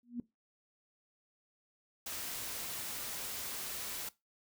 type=tone with exponential growth; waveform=sine; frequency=240.3 Hz; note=B3; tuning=47 cents flat; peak=-32 dBFS; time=0.03-0.2 s; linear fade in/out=2 ms; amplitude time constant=36 ms
type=noise; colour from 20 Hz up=white; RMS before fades=-41 dBFS; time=2.06-4.09 s; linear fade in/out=5 ms
effects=noise-tail reverb RT60 0.2 s tail -19 dB re dry